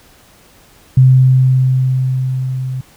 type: tone with level ramp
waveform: sine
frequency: 129.8 Hz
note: C3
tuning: 13 cents flat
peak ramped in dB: -3 to -18 dBFS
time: 0.97-2.81 s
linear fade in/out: 5 ms
effects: pink hiss -46 dBFS RMS until 2.96 s